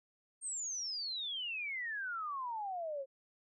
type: exponential sweep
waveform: sine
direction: down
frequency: 8720 to 523.3 Hz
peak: -37 dBFS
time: 0.41-3.06 s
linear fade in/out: 50 ms
effects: none